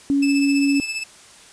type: tone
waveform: sine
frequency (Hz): 280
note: C#4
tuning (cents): +18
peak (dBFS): -15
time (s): 0.1-0.8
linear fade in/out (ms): 0
type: tone with tremolo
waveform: sawtooth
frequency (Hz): 2622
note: E7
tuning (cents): -10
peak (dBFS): -19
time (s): 0.22-1.04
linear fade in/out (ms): 10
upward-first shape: sine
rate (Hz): 15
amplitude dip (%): 55
effects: white hiss -46 dBFS RMS until 1.52 s + resampled to 22050 Hz